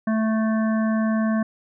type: harmonic tone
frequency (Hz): 220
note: A3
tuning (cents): 0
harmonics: 1 / 3 / 5 / 7 / 8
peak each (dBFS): -19 / -29 / -33 / -36 / -37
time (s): 0.07-1.43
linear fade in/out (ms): 5
effects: none